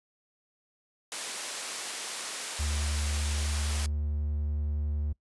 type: band-pass noise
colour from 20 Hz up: white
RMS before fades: -37 dBFS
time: 1.12-3.86 s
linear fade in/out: 0 ms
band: 340 to 10000 Hz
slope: 12 dB/octave
type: tone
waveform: triangle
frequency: 74.1 Hz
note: D2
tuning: 16 cents sharp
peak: -26 dBFS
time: 2.59-5.13 s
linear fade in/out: 10 ms
effects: noise-tail reverb RT60 0.1 s tail -23 dB re dry + resampled to 24000 Hz